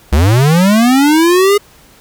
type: linear sweep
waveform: square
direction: up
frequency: 63.8 to 416 Hz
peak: -7 dBFS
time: 0.12-1.58 s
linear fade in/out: 10 ms
effects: pink hiss -44 dBFS RMS until 2 s